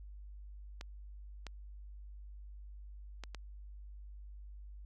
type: clicks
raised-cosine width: 0.2 ms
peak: -27 dBFS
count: 4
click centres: 0.811 / 1.467 / 3.237 / 3.347 s
effects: added 50 Hz sine -47 dBFS peak until 4.85 s